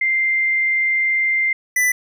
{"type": "tone pair in turn", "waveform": ["sine", "square"], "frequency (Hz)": [2093, 1991], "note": ["C7", "B6"], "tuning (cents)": [0, 14], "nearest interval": "minor second", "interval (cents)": 86, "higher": "first", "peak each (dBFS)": -15, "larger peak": "neither", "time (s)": [[0.01, 1.53], [1.76, 1.92]], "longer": "first", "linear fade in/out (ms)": 5, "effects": []}